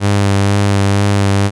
sawtooth tone with vibrato, 100 Hz, G2, 35 cents sharp, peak -6 dBFS, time 0-1.51 s, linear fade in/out 50 ms, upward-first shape sine, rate 2.1 Hz, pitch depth 20 cents each way, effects resampled to 24000 Hz

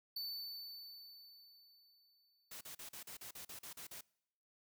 square tone with exponential decay, 4513 Hz, C#8, 30 cents sharp, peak -40 dBFS, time 0.16-2.74 s, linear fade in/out 5 ms, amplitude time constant 560 ms
white noise bursts, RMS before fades -50 dBFS, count 11, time 2.51-4.01 s, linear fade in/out 5 ms, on 100 ms, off 40 ms
effects noise-tail reverb RT60 0.8 s tail -25 dB re dry

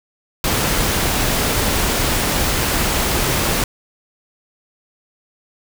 pink noise, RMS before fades -18 dBFS, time 0.44-3.64 s, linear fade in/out 2 ms, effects none

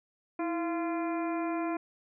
harmonic tone with a mistuned harmonic, 344 Hz, F4, 26 cents flat, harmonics 1 / 2 / 3 / 4 / 5 / 6 / 7, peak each -31 / -36 / -39 / -44 / -49 / -50 / -46 dBFS, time 0.39-1.77 s, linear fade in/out 5 ms, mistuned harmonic 1, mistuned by -83 cents, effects none

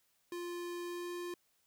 square tone with pitch glide, 349.2 to 351.2 Hz, F4 to F4, 0 to +10 cents, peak -40 dBFS, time 0.32-1.34 s, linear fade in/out 2 ms, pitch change +10 cents, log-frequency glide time 0.83-1.11 s, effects white hiss -75 dBFS RMS until 1.66 s

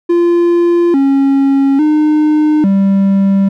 triangle tone with pitch steps, 345 / 274.2 / 304.5 / 195.9 Hz, F4 / C#4 / D#4 / G3, -21 / -19 / -37 / -1 cents, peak -5 dBFS, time 0.09-3.49 s, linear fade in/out 10 ms, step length 850 ms, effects none

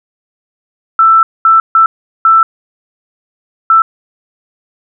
sine tone bursts at uneven times, 1328 Hz, E6, 12 cents sharp, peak -3 dBFS, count 5, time 0.99-1.23 / 1.45-1.6 / 1.75-1.86 / 2.25-2.43 / 3.7-3.82 s, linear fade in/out 2 ms, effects none

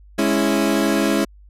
30% pulse chord, C# minor, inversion second, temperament equal, 207.7 / 277.2 / 329.6 Hz, G#3 / C#4 / E4, 0 / 0 / 0 cents, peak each -18 dBFS, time 0.18-1.25 s, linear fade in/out 10 ms, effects added 50 Hz sine -43 dBFS peak until 1.49 s + resampled to 32000 Hz

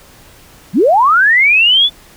sine linear sweep, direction up, 147.1 to 3520 Hz, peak -6 dBFS, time 0.73-1.9 s, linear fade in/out 50 ms, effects pink hiss -42 dBFS RMS until 2.16 s

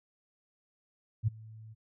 sine tone with ADSR envelope, 110 Hz, A2, in tune, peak -22 dBFS, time 1.23-1.75 s, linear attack 44 ms, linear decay 14 ms, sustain -24 dB, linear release 27 ms, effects none

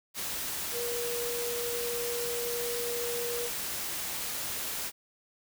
sine tone in noise, 477.1 Hz, A#4, 40 cents sharp, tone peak -33 dBFS, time 0.72-3.5 s, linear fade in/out 50 ms, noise white, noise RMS -35 dBFS, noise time 0.14-4.92 s, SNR -1 dB, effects none

